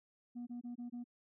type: tone bursts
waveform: sine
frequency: 241.5 Hz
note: B3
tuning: 39 cents flat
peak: -39 dBFS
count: 5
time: 0.35-1.042 s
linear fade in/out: 20 ms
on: 120 ms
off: 23 ms
effects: tanh soft clip ceiling -40 dBFS